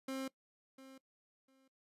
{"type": "tone with echo", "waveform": "30% pulse", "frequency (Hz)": 265.8, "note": "C4", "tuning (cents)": 27, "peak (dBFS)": -36, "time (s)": [0.08, 0.28], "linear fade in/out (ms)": 5, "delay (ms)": 700, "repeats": 2, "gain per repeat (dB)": -15, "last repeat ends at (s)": 1.68, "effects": ["noise-tail reverb RT60 0.1 s tail -20 dB re dry", "resampled to 32000 Hz"]}